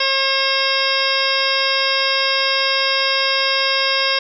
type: harmonic tone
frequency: 539 Hz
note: C#5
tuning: 49 cents flat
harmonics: 1 / 2 / 3 / 4 / 5 / 6 / 7 / 9 / 10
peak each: -24 / -24 / -24 / -24 / -24 / -24 / -24 / -24 / -24 dBFS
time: 0-4.19 s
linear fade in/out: 5 ms
effects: none